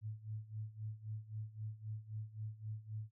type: tone with tremolo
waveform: sine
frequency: 108.2 Hz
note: A2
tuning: 29 cents flat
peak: -39 dBFS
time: 0.01-3.11 s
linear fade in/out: 50 ms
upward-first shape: sine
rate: 3.8 Hz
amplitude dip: 85%
effects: none